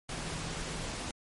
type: tone in noise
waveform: sine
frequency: 162.8 Hz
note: E3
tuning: 21 cents flat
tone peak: -44 dBFS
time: 0.13-0.86 s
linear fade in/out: 2 ms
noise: pink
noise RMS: -38 dBFS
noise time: 0.09-1.11 s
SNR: -9 dB
effects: low-pass 11000 Hz 12 dB/octave + MP3 48 kbps